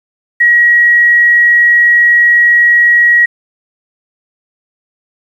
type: tone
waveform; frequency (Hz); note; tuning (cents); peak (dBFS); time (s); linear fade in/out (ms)
sine; 1906; A#6; +38; -4; 0.4-3.26; 10
effects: 7-bit